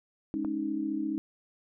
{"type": "chord", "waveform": "sine", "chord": "Ab suspended fourth", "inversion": "none", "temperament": "just", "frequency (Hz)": [207.7, 276.9, 311.5], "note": ["Ab3", "Db4", "Eb4"], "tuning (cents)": [0, -2, 2], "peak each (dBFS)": [-37, -34, -31], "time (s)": [0.34, 1.18], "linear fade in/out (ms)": 0}
{"type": "click", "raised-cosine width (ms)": 1, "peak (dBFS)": -27, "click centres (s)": 0.448}
{"effects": []}